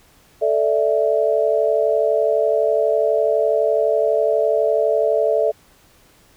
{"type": "chord", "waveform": "sine", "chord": "A suspended fourth", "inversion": "none", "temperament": "equal", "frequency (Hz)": [440, 587.3, 659.3], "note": ["A4", "D5", "E5"], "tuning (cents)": [0, 0, 0], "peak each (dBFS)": -19, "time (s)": [0.41, 5.52], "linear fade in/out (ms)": 20, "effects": ["pink hiss -53 dBFS RMS until 6.36 s"]}